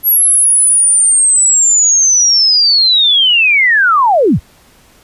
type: linear sweep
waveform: sine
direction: down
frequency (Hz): 11620 to 38.89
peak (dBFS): -6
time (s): 0.03-4.4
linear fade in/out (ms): 50
effects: pink hiss -46 dBFS RMS until 5.03 s + resampled to 32000 Hz